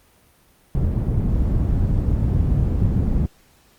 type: low-pass noise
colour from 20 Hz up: white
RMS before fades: -19 dBFS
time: 0.75-3.26 s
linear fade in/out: 0 ms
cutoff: 110 Hz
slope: 12 dB/octave
effects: pink hiss -56 dBFS RMS until 3.78 s + Opus 32 kbps